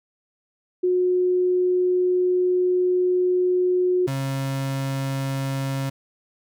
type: tone pair in turn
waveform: sine / 35% pulse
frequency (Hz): 363 / 135.61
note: F#4 / C#3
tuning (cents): -33 / -38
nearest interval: octave + perfect fourth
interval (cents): 1705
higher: first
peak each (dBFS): -17 / -22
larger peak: first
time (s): 0.83-4.07 / 4.07-5.9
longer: first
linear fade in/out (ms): 10
effects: none

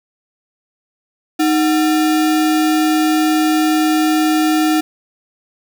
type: tone with sample-and-hold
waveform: sine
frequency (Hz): 311.1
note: D#4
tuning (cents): 0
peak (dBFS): -11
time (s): 1.39-4.81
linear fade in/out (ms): 10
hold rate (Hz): 1050
effects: none

